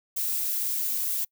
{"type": "noise", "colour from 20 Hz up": "violet", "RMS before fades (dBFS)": -28, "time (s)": [0.16, 1.25], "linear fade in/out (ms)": 10, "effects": ["noise-tail reverb RT60 0.1 s tail -26 dB re dry"]}